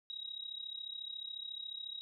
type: tone with amplitude modulation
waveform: sine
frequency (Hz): 3818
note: A#7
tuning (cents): +41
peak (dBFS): -38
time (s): 0.1-2.01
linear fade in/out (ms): 0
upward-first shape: sine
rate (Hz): 34.1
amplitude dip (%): 80
effects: none

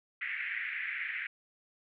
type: band-pass noise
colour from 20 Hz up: white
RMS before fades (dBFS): -37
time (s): 0.21-1.27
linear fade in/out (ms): 5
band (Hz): 1700 to 2300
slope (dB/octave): 48
effects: none

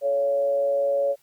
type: tone with frequency modulation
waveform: sine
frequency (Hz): 560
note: C#5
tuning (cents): +18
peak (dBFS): -19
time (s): 0.01-1.16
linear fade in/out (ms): 50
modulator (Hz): 125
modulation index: 0.38
effects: white hiss -62 dBFS RMS until 1.22 s + MP3 96 kbps

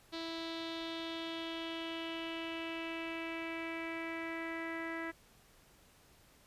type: tone with low-pass filter sweep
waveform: sawtooth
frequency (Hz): 329.2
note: E4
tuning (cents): -2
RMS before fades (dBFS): -41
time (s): 0.12-5.12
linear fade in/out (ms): 20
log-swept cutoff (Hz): 4100 to 1900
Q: 4.5
effects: pink hiss -64 dBFS RMS until 6.46 s + resampled to 32000 Hz

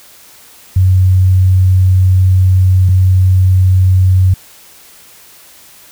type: tone pair in turn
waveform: sine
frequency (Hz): 93 / 93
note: F#2 / F#2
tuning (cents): +9 / +9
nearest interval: unison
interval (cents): 0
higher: neither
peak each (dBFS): -5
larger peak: neither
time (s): 0.76-2.89 / 2.89-4.34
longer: first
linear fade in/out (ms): 5
effects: white hiss -40 dBFS RMS until 5.91 s

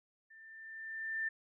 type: tone with level ramp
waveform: sine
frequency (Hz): 1786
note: A6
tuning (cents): +25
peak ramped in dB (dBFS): -55 to -32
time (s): 0.3-1.29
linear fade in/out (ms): 10
effects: none

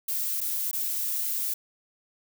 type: noise with dropouts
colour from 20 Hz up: violet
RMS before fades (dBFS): -29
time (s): 0.08-1.54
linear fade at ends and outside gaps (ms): 5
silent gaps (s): 0.407-0.412 / 0.713-0.73
effects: none

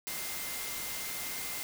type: tone in noise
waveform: sine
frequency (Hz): 2090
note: C7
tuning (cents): -2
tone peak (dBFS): -46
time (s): 0.07-1.63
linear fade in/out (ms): 0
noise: white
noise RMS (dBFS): -38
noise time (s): 0.07-1.63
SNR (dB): -11
effects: none

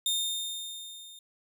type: tone with level ramp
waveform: sawtooth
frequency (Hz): 3642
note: A#7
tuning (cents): -41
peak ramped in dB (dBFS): -22 to -44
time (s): 0.06-1.19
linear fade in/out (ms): 2
effects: none

